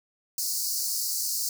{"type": "high-pass noise", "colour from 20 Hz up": "pink", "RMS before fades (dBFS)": -29, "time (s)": [0.38, 1.49], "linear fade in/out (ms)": 2, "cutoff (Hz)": 4400, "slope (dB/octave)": 96, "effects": []}